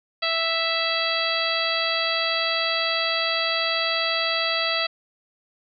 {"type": "harmonic tone", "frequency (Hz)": 659.3, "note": "E5", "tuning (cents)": 0, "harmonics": [1, 2, 3, 4, 5, 6, 7], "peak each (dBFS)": [-29, -29, -29, -29, -29, -29, -29], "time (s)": [0.22, 4.87], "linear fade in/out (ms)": 10, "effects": []}